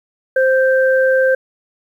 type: tone pair together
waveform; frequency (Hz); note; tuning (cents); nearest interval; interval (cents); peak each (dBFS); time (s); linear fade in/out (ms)
sine; 523.3 / 1568; C5 / G6; 0 / 0; octave + perfect fifth; 1900; -11 / -17; 0.36-1.35; 5
effects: 8-bit